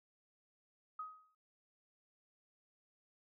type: tone with exponential decay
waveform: sine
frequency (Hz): 1259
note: D#6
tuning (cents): +20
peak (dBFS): -39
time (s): 0.99-1.35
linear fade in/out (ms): 5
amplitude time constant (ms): 78
effects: none